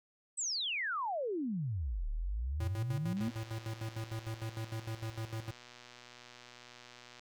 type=exponential two-way sweep; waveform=sine; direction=down then up; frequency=8320 to 34.65 to 245.1 Hz; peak=-33 dBFS; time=0.37-3.31 s; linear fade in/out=20 ms; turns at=2.08 s
type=tone with tremolo; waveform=square; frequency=111.6 Hz; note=A2; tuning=25 cents sharp; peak=-37 dBFS; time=2.6-5.51 s; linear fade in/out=5 ms; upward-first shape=square; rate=6.6 Hz; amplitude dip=75%
type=click train; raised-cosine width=0.2 ms; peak=-35 dBFS; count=492; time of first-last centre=3.17-7.195 s; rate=122 Hz
effects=none